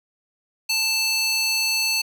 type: tone with high-pass filter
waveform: square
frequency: 882 Hz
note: A5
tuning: 4 cents sharp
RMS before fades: -22 dBFS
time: 0.69-2.02 s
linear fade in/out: 10 ms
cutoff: 3500 Hz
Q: 2.7
effects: none